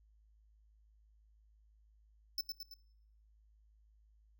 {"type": "tone with echo", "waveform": "square", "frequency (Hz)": 5274, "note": "E8", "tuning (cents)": 0, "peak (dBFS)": -34, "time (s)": [2.38, 2.41], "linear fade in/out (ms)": 2, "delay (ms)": 110, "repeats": 3, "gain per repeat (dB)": -5, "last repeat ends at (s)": 2.74, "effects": ["noise-tail reverb RT60 0.8 s tail -23 dB re dry", "added 53 Hz sine -64 dBFS peak until 4.39 s"]}